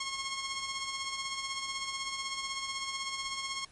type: tone with tremolo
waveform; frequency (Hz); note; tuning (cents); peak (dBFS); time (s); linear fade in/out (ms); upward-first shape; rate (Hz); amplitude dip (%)
10% pulse; 1083; C#6; -41; -24; 0-3.65; 5; sine; 16; 45
effects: pink hiss -59 dBFS RMS until 3.71 s + MP3 48 kbps